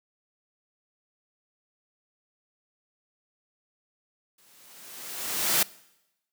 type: noise with exponential growth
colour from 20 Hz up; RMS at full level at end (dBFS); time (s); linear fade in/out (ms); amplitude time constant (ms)
white; -21; 4.38-5.63; 5; 270
effects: noise-tail reverb RT60 0.9 s tail -22 dB re dry + high-pass 150 Hz 12 dB/octave